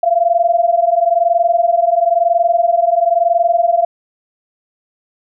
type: tone pair together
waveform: sine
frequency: 674 / 695 Hz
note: E5 / F5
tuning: +38 / -9 cents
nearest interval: minor second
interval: 53 cents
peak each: -13 dBFS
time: 0.03-3.85 s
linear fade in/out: 5 ms
effects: none